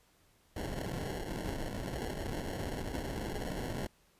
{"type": "noise with sample-and-hold", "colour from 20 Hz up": "pink", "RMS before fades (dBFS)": -38, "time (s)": [0.56, 3.87], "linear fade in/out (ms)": 5, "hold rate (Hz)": 1225, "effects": ["pink hiss -68 dBFS RMS until 4.19 s", "resampled to 32000 Hz"]}